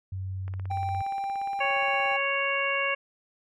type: tone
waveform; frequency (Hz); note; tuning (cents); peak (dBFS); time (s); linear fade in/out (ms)
sine; 94.6; F#2; +39; -30; 0.12-1.02; 5
type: click train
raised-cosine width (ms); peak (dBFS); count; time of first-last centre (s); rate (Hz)
0.5; -30; 29; 0.48-2.117; 17.1
type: tone with pitch glide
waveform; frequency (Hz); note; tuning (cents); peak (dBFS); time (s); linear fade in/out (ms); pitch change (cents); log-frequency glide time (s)
triangle; 784 to 794.9; G5 to G5; 0 to +24; -26; 0.7-2.17; 10; +24; 0.89-1.68
type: harmonic tone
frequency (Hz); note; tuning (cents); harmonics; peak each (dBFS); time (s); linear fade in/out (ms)
554.4; C#5; 0; 1 / 2 / 3 / 4 / 5; -31 / -31 / -32 / -29 / -30; 1.6-2.95; 10
effects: MP3 64 kbps